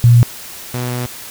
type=tone pair in turn; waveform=sine / sawtooth; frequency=119.4 / 123.4 Hz; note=A#2 / B2; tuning=+42 / -1 cents; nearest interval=minor second; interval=57 cents; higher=second; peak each=-4 / -15 dBFS; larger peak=first; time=0.04-0.23 / 0.74-1.06 s; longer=second; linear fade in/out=0 ms; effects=white hiss -32 dBFS RMS until 1.3 s